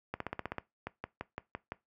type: two click trains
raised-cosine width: 0.5 ms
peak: -20 / -22 dBFS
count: 8 / 6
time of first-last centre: 0.14-0.583 / 0.87-1.72 s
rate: 15.8 / 5.88 Hz
effects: noise-tail reverb RT60 0.2 s tail -20 dB re dry + high-pass 60 Hz 12 dB/octave